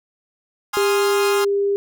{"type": "chord", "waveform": "sawtooth", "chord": "F minor seventh", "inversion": "first", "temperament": "equal", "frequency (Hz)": [830.6, 1046.5, 1244.5, 1396.9], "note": ["Ab5", "C6", "Eb6", "F6"], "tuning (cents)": [0, 0, 0, 0], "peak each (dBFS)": -23, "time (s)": [0.73, 1.45], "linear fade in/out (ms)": 10}
{"type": "tone", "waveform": "sine", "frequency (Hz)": 400.7, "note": "G4", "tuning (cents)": 38, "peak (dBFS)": -16, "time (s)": [0.77, 1.76], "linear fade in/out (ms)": 0}
{"effects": []}